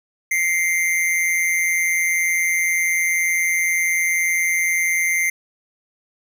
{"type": "tone with amplitude modulation", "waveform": "square", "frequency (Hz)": 2093, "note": "C7", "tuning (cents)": 0, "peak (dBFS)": -15, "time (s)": [0.31, 5.3], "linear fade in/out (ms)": 5, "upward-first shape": "sine", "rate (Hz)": 170, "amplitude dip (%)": 60, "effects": []}